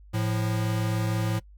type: tone pair together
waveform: square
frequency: 110 / 174.61 Hz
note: A2 / F3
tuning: 0 / 0 cents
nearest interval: minor sixth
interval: 800 cents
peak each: -26 / -32 dBFS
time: 0.13-1.4 s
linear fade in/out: 20 ms
effects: noise-tail reverb RT60 0.1 s tail -23 dB re dry + added 50 Hz sine -47 dBFS peak until 1.57 s